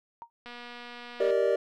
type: tone with exponential decay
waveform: sine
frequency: 932.3 Hz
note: A#5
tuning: in tune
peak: -35 dBFS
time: 0.22-0.3 s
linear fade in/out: 0 ms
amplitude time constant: 17 ms
type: click train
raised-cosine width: 0.3 ms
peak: -28 dBFS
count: 205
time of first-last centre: 0.46-1.306 s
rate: 241 Hz
type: chord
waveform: triangle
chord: Eb major seventh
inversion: first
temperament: just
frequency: 388.9 / 466.7 / 583.4 / 622.3 Hz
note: G4 / Bb4 / D5 / Eb5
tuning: -14 / +2 / -12 / 0 cents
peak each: -26 / -25 / -25 / -30 dBFS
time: 1.2-1.56 s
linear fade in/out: 5 ms
effects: none